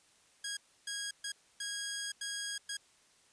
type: tone bursts at uneven times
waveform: 10% pulse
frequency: 1642 Hz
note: G#6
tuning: 20 cents flat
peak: -28 dBFS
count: 6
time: 0.44-0.57 / 0.87-1.11 / 1.24-1.32 / 1.6-2.12 / 2.21-2.58 / 2.69-2.77 s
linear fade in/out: 5 ms
effects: white hiss -66 dBFS RMS until 3.32 s + resampled to 22050 Hz